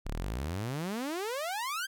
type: exponential sweep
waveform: sawtooth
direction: up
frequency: 31.27 to 1625 Hz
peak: -29 dBFS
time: 0.05-1.87 s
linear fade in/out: 20 ms
effects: none